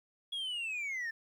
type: linear sweep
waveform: sine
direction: down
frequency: 3354 to 1760 Hz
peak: -32 dBFS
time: 0.32-1.11 s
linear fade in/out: 10 ms
effects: tanh soft clip ceiling -34 dBFS + 11-bit